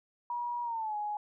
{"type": "tone with pitch glide", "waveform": "sine", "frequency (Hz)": [960, 835.7], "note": ["B5", "G#5"], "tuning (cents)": [-49, 11], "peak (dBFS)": -32, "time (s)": [0.3, 1.17], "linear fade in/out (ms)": 2, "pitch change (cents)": -240, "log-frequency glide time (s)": [0.63, 0.96], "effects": []}